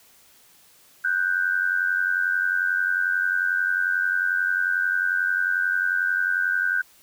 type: tone pair together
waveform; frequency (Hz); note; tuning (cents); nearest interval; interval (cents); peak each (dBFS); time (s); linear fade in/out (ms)
sine; 1476.8 / 1568; F#6 / G6; -4 / 0; minor second; 104; -23; 1.04-6.82; 10
effects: white hiss -55 dBFS RMS until 7.02 s